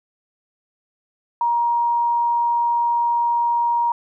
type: tone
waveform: sine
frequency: 945 Hz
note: A#5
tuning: 23 cents sharp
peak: -16 dBFS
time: 1.41-3.92 s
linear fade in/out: 2 ms
effects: none